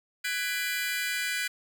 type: chord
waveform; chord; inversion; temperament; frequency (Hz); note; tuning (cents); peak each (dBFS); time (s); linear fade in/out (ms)
sawtooth; G# half-diminished seventh; third; just; 1495.1 / 1661.2 / 1993.5 / 2392; F#6 / G#6 / B6 / D7; +18 / 0 / +16 / +31; -30 / -32 / -30 / -31; 0.24-1.48; 10
effects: none